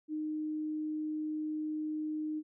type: tone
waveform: sine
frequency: 307.7 Hz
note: D#4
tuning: 19 cents flat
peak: -33 dBFS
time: 0.08-2.43 s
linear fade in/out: 50 ms
effects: none